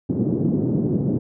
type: band-pass noise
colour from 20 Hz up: white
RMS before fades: -21 dBFS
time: 0.09-1.19 s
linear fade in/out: 10 ms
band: 120 to 320 Hz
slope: 24 dB/octave
effects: none